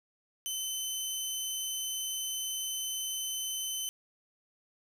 15% pulse tone, 3054 Hz, G7, 46 cents flat, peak -26 dBFS, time 0.46-3.89 s, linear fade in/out 0 ms, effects 9-bit

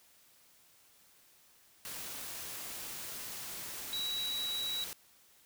sine tone in noise, 3895 Hz, B7, 25 cents flat, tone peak -34 dBFS, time 3.93-4.84 s, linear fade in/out 0 ms, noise white, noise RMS -43 dBFS, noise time 1.85-4.93 s, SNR +6 dB, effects white hiss -64 dBFS RMS until 5.45 s

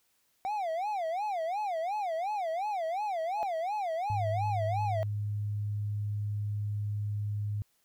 triangle tone with vibrato, 740 Hz, F#5, in tune, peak -28 dBFS, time 0.45-5.03 s, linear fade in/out 0 ms, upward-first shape sine, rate 2.8 Hz, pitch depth 250 cents each way
sine tone with exponential growth, 680 Hz, F5, 46 cents flat, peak -27 dBFS, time 3.31-3.43 s, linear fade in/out 0 ms, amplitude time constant 26 ms
sine tone, 103.83 Hz, G#2, in tune, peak -30 dBFS, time 4.1-7.62 s, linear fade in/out 0 ms
effects white hiss -72 dBFS RMS until 7.84 s

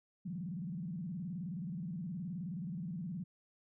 sine tone with vibrato, 174.1 Hz, F3, 5 cents flat, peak -38 dBFS, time 0.25-3.24 s, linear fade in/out 10 ms, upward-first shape square, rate 19 Hz, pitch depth 190 cents each way, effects none

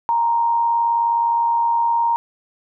sine tone with amplitude modulation, 932 Hz, A#5, 1 cent flat, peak -13 dBFS, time 0.09-2.16 s, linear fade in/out 0 ms, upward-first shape sine, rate 99.3 Hz, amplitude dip 40%, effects none

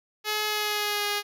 5% pulse tone with pitch glide, 424.7 to 411.9 Hz, G#4 to G#4, +39 to -14 cents, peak -14 dBFS, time 0.24-1.23 s, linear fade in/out 50 ms, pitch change -53 cents, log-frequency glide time 0.46-1.06 s, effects none

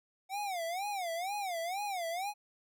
square tone with vibrato, 740 Hz, F#5, in tune, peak -35 dBFS, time 0.29-2.34 s, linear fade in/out 50 ms, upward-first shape sine, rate 2.1 Hz, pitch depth 200 cents each way, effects none

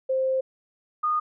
sine tone pair in turn, 525 / 1228.3 Hz, C5 / D#6, +6 / -23 cents, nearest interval octave + minor third, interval 1471 cents, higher second, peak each -21 dBFS, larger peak neither, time 0.09-0.41 / 1.03-1.2 s, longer first, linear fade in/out 10 ms, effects none

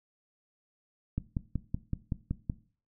click train, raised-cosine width 5 ms, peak -18 dBFS, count 8, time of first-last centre 1.18-2.498 s, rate 5.31 Hz, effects noise-tail reverb RT60 0.4 s tail -17 dB re dry

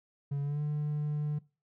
triangle tone with pitch glide, 141.4 to 149.03 Hz, C#3 to D3, +35 to +26 cents, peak -27 dBFS, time 0.31-1.39 s, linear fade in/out 10 ms, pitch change +91 cents, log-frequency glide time 0.42-0.61 s, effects noise-tail reverb RT60 0.3 s tail -21 dB re dry + tanh soft clip ceiling -23 dBFS

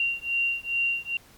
sine beating tone pair, 2763 / 2765.4 Hz, F7 / F7, -19 / -18 cents, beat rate 2.4 Hz, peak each -27 dBFS, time 0-1.17 s, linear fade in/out 2 ms, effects pink hiss -54 dBFS RMS until 1.37 s + MP3 96 kbps

